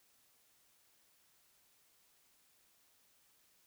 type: silence
effects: white hiss -71 dBFS RMS until 3.66 s